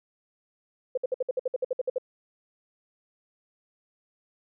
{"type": "tone bursts", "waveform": "sine", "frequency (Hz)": 510, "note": "C5", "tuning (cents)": -44, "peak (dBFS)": -23, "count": 13, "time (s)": [0.95, 1.983], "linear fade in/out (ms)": 5, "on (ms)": 25, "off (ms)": 59, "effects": []}